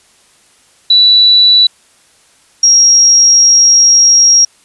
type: tone pair in turn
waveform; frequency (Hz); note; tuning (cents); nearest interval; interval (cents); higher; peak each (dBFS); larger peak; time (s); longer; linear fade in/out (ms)
sine; 3951 / 5613; B7 / F8; 0 / +8; tritone; 608; second; -3; neither; 0.9-1.67 / 2.63-4.45; second; 5
effects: white hiss -48 dBFS RMS until 4.64 s + resampled to 24000 Hz